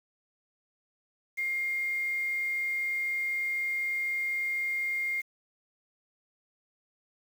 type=tone with quantisation; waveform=sine; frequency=2122 Hz; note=C7; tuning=24 cents sharp; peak=-28 dBFS; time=1.37-5.22 s; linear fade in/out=20 ms; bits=8; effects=none